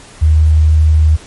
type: tone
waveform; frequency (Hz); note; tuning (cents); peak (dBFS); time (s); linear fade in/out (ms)
sine; 77.78; D#2; 0; -5; 0.21-1.17; 20
effects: pink hiss -37 dBFS RMS until 1.26 s + MP3 48 kbps